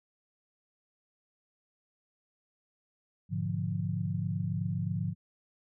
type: chord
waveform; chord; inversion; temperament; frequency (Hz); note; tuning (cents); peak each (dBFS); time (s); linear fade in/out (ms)
sine; G# diminished seventh; none; equal; 103.83 / 123.47 / 146.83 / 174.61; G#2 / B2 / D3 / F3; 0 / 0 / 0 / 0; -34 / -40 / -35 / -34; 3.29-5.15; 50
effects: none